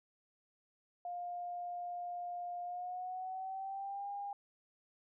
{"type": "tone with pitch glide", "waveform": "sine", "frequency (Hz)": [706, 806.3], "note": ["F5", "G5"], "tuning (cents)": [19, 49], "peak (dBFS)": -39, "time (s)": [1.05, 4.33], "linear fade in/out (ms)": 2, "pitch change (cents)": 230, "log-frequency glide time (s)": [2.63, 4.09], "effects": []}